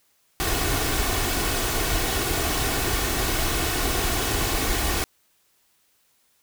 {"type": "noise with comb filter", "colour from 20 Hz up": "pink", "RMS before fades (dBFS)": -24, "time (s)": [0.4, 5.04], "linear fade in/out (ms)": 0, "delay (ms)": 2.7, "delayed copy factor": 0.5, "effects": ["white hiss -65 dBFS RMS until 6.42 s"]}